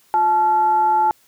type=tone with frequency modulation; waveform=sine; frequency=865 Hz; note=A5; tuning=30 cents flat; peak=-13 dBFS; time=0.14-1.11 s; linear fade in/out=0 ms; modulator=510 Hz; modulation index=0.3; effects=white hiss -56 dBFS RMS until 1.27 s